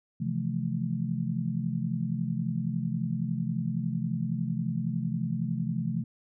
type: chord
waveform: sine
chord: F major seventh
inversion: second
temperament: just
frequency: 130.96 / 163.7 / 174.61 / 218.3 Hz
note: C3 / E3 / F3 / A3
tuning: +2 / -12 / 0 / -13 cents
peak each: -33 dBFS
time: 0.2-6.04 s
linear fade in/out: 10 ms
effects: none